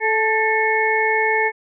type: harmonic tone with a mistuned harmonic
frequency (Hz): 437.3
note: A4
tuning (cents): -11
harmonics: 1 / 2 / 4 / 5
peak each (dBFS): -21 / -21 / -21 / -21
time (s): 0-1.52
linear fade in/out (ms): 50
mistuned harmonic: 4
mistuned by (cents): +33
effects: none